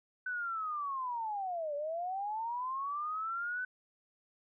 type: linear two-way sweep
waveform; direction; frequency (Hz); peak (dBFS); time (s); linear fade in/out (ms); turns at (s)
sine; down then up; 1515 to 568 to 1515; -34; 0.26-3.65; 5; 1.75
effects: none